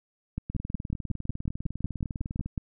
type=two click trains; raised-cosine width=5 ms; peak=-18 / -21 dBFS; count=13 / 40; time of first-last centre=0.38-2.578 / 0.5-2.46 s; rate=5.46 / 19.9 Hz; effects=none